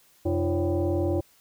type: tone with frequency modulation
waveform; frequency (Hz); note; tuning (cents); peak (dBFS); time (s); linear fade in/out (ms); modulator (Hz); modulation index
sine; 128.4; C3; -32; -22; 0.25-1.21; 10; 217; 2.1
effects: white hiss -60 dBFS RMS until 1.4 s